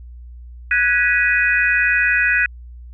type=chord; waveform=sine; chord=G# minor seventh; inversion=third; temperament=equal with one note detuned; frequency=1480 / 1661.2 / 1942.7 / 2489 Hz; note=F#6 / G#6 / B6 / D#7; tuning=0 / 0 / -29 / 0 cents; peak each=-19 dBFS; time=0.71-2.46 s; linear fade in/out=2 ms; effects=added 60 Hz sine -34 dBFS peak until 2.93 s